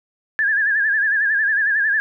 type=tone with vibrato; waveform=sine; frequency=1688 Hz; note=G#6; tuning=28 cents sharp; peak=-15 dBFS; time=0.39-2 s; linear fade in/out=0 ms; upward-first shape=sine; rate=11 Hz; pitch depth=91 cents each way; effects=none